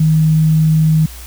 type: tone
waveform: sine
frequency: 157.2 Hz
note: D#3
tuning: 18 cents sharp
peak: -8 dBFS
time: 0-1.06 s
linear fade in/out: 5 ms
effects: added 60 Hz sine -31 dBFS peak until 1.26 s + white hiss -36 dBFS RMS until 1.26 s